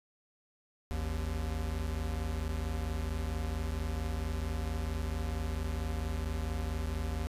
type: tone pair together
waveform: square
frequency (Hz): 54.57 / 79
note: A1 / D#2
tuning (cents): -14 / +27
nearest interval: tritone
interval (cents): 641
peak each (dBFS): -37 / -35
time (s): 0.91-7.27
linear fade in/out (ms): 0
effects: resampled to 32000 Hz + 11-bit